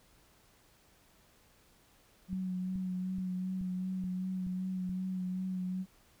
sine tone with vibrato, 185 Hz, F#3, in tune, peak -33 dBFS, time 2.28-5.86 s, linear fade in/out 50 ms, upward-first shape sine, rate 2.6 Hz, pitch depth 22 cents each way
click train, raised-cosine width 5 ms, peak -33 dBFS, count 7, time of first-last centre 2.33-4.894 s, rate 2.34 Hz
effects pink hiss -65 dBFS RMS until 6.2 s

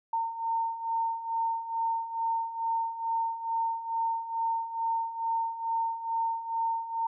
sine beating tone pair, 910 / 912.3 Hz, A#5 / A#5, -42 / -38 cents, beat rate 2.3 Hz, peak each -34 / -29 dBFS, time 0.13-7.07 s, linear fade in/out 5 ms, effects none

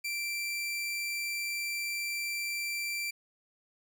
sawtooth tone, 2349 Hz, D7, in tune, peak -29 dBFS, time 0.04-3.11 s, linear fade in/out 10 ms, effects none

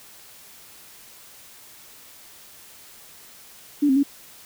sine tone with pitch steps, 290.6 / 265.6 / 281.1 Hz, D4 / C4 / C#4, -18 / +26 / +24 cents, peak -15 dBFS, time 3.82-4.033 s, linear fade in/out 10 ms, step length 71 ms, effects white hiss -47 dBFS RMS until 4.45 s

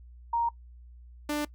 sine / sawtooth tone pair in turn, 935 / 296.2 Hz, A#5 / D4, +5 / +15 cents, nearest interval octave + minor sixth, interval 1990 cents, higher first, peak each -24 dBFS, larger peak neither, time 0.33-0.49 / 1.29-1.45 s, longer neither, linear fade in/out 5 ms, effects noise-tail reverb RT60 0.1 s tail -21 dB re dry + added 60 Hz sine -47 dBFS peak until 1.54 s

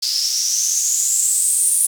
blue noise with band-pass filter sweep, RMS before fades -18 dBFS, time 0.02-1.87 s, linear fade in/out 10 ms, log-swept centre 4900 to 9600 Hz, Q 8.5, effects none

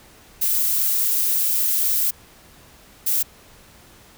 violet noise bursts at uneven times, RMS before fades -20 dBFS, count 2, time 0.41-2.11 / 3.06-3.23 s, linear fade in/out 10 ms, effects pink hiss -49 dBFS RMS until 4.17 s

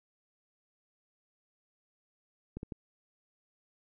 clicks, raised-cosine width 3 ms, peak -26 dBFS, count 3, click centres 2.57 / 2.631 / 2.722 s, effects none

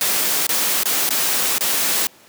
white noise with dropouts, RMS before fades -19 dBFS, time 0.01-2.07 s, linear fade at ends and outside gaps 1 ms, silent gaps 0.468-0.491 / 0.834-0.856 / 1.091-1.106 / 1.582-1.608 s, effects pink hiss -48 dBFS RMS until 2.28 s + high-pass 200 Hz 12 dB/octave

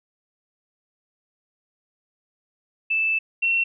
sine tone pair in turn, 2637 / 2716 Hz, E7 / F7, 0 / -49 cents, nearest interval minor second, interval 51 cents, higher second, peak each -19 / -18 dBFS, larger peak second, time 2.9-3.19 / 3.42-3.64 s, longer first, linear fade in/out 10 ms, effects none

